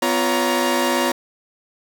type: tone cluster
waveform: sawtooth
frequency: 251.2 / 349.2 / 564 / 938 Hz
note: B3 / F4 / C#5 / A#5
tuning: +30 / 0 / +30 / +11 cents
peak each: -19 dBFS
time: 0.02-1.12 s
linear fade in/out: 5 ms
effects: none